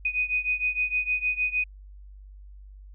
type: beating tone pair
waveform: sine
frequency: 2489 / 2495.5 Hz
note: D#7 / D#7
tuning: 0 / +5 cents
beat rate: 6.5 Hz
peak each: -26 / -28 dBFS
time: 0.05-1.64 s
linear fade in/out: 5 ms
effects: added 49 Hz sine -43 dBFS peak until 2.94 s